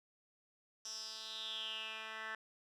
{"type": "tone with band-pass filter sweep", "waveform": "10% pulse", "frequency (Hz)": 219.9, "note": "A3", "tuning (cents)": -1, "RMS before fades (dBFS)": -45, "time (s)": [0.85, 2.35], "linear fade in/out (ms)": 2, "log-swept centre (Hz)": [5800, 1800], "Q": 6.5, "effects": []}